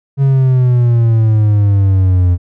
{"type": "exponential sweep", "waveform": "triangle", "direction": "down", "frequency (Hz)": [138.9, 87.31], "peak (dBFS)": -5, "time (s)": [0.17, 2.38], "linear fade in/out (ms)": 50, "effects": []}